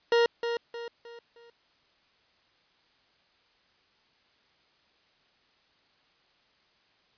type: tone with echo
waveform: 40% pulse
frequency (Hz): 469.2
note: A#4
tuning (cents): +11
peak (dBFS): -19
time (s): 0.12-0.26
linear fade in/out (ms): 2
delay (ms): 310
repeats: 4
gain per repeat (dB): -8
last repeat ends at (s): 1.5
effects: white hiss -66 dBFS RMS until 7.17 s + resampled to 11025 Hz